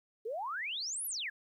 sine exponential two-way sweep, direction up then down, 415.8 to 12000 to 1587 Hz, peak -35 dBFS, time 0.25-1.3 s, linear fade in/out 10 ms, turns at 1.06 s, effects 12-bit

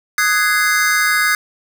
square chord, Ab dominant seventh, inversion second, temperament just, 1245.9 / 1495.1 / 1661.2 / 2077 Hz, Eb6 / Gb6 / Ab6 / C7, +2 / +18 / 0 / -13 cents, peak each -21 / -20 / -18 / -19 dBFS, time 0.18-1.35 s, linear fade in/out 2 ms, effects none

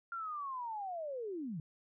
sine linear sweep, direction down, 1396.9 to 141.7 Hz, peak -38 dBFS, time 0.12-1.6 s, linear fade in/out 2 ms, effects none

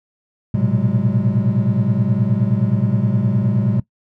triangle tone cluster, 110.4 / 119.9 / 129.5 / 186 / 205.6 Hz, A2 / A#2 / C3 / F#3 / G#3, +6 / +49 / -17 / +9 / -17 cents, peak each -19 dBFS, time 0.54-3.8 s, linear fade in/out 5 ms, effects noise-tail reverb RT60 0.1 s tail -19 dB re dry

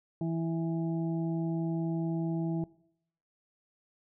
harmonic tone, 164.7 Hz, E3, 1 cent flat, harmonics 1 / 2 / 4 / 5, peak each -31 / -34 / -43 / -48 dBFS, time 0.21-2.64 s, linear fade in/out 2 ms, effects noise-tail reverb RT60 0.7 s tail -21 dB re dry

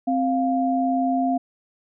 sine tone pair together, 262.2 / 700 Hz, C4 / F5, +4 / +4 cents, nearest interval octave + perfect fourth, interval 1700 cents, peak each -21 / -22 dBFS, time 0.07-1.38 s, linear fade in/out 10 ms, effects none

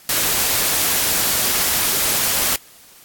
white noise, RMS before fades -18 dBFS, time 0.09-2.56 s, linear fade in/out 2 ms, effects white hiss -46 dBFS RMS until 3.04 s + AAC 64 kbps

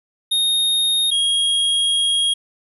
square tone pair in turn, 3708 / 3274 Hz, A#7 / G#7, -10 / -25 cents, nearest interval major second, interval 215 cents, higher first, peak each -16 dBFS, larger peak neither, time 0.31-1.11 / 1.11-2.34 s, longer second, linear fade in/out 10 ms, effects resampled to 32000 Hz + 9-bit

